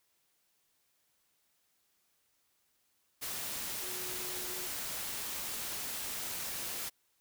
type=tone in noise; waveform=sine; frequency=365.7 Hz; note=F#4; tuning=20 cents flat; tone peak=-48 dBFS; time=3.81-4.67 s; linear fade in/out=20 ms; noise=white; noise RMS=-39 dBFS; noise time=3.21-6.9 s; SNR=-12 dB; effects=white hiss -75 dBFS RMS until 7.2 s